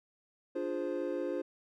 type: chord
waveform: triangle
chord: D half-diminished seventh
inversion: none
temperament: equal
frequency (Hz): 293.7 / 349.2 / 415.3 / 523.3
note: D4 / F4 / Ab4 / C5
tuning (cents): 0 / 0 / 0 / 0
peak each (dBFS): -37 / -35 / -39 / -35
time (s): 0.55-1.42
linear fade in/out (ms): 10
effects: none